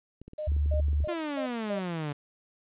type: clicks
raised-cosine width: 3 ms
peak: -32 dBFS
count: 12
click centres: 0.216 / 0.28 / 0.334 / 0.519 / 0.565 / 0.66 / 0.739 / 0.798 / 0.884 / 0.931 / 1.004 / 1.075 s
type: tone bursts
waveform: sine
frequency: 610 Hz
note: D#5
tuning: 34 cents flat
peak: -31 dBFS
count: 5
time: 0.38-1.795 s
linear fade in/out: 10 ms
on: 99 ms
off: 230 ms
type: tone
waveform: sine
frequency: 73.3 Hz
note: D2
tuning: 3 cents flat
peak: -23 dBFS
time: 0.47-1.05 s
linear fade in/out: 10 ms
type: exponential sweep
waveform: sawtooth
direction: down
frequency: 354.7 to 141.7 Hz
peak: -27 dBFS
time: 1.08-2.13 s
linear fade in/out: 10 ms
effects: resampled to 8000 Hz + 10-bit